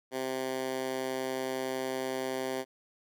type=tone with high-pass filter; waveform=10% pulse; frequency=130.81 Hz; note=C3; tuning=in tune; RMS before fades=-34 dBFS; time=0.11-2.65 s; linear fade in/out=50 ms; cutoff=330 Hz; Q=1.3; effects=none